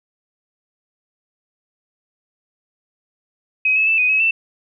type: tone with pitch steps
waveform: sine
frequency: 2532 / 2589 / 2643 / 2496 / 2561 / 2668 Hz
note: D#7 / E7 / E7 / D#7 / D#7 / E7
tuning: +30 / -32 / +4 / +5 / +49 / +20 cents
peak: -13 dBFS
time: 3.65-4.31 s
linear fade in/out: 5 ms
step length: 110 ms
effects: none